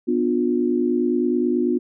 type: chord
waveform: sine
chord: B diminished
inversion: none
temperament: just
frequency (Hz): 246.9 / 296.3 / 355.6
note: B3 / D4 / F4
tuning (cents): 0 / +15 / +31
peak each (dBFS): -21 / -24 / -21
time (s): 0.07-1.79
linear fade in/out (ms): 20
effects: none